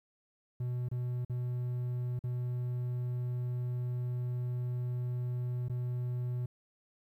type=tone with dropouts; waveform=triangle; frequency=123.47 Hz; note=B2; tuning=in tune; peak=-30 dBFS; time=0.6-6.46 s; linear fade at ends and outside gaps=5 ms; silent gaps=0.887-0.914 / 1.249-1.296 / 2.192-2.238 / 5.684-5.696 s; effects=12-bit